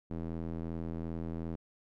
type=tone with band-pass filter; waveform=square; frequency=41.35 Hz; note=E1; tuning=6 cents sharp; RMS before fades=-38 dBFS; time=0.1-1.56 s; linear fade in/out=10 ms; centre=250 Hz; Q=0.96; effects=none